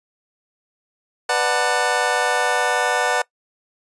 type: chord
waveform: 25% pulse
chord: B minor seventh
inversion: none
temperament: just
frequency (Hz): 493.9 / 592.7 / 740.8 / 889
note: B4 / D5 / F#5 / A5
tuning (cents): 0 / +16 / +2 / +18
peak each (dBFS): -20 / -21 / -18 / -21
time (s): 1.29-3.22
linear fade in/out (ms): 5
effects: noise-tail reverb RT60 0.1 s tail -22 dB re dry + resampled to 24000 Hz